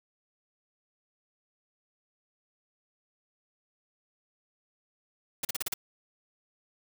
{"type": "noise bursts", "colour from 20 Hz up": "white", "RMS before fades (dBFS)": -31, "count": 6, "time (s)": [5.43, 5.74], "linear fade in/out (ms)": 5, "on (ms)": 20, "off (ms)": 38, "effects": []}